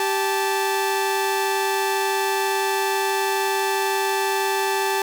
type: tone pair together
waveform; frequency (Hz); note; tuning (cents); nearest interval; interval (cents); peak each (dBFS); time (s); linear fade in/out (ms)
sawtooth; 390.9 / 874; G4 / A5; -5 / -12; octave + major second; 1393; -19; 0-5.02; 2
effects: none